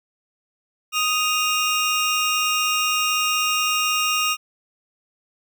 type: tone pair together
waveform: 25% pulse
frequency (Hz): 1245.5 / 2796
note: D#6 / F7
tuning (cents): +1 / +1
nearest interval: octave + major second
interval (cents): 1400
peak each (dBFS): -18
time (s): 0.92-4.37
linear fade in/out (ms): 50
effects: none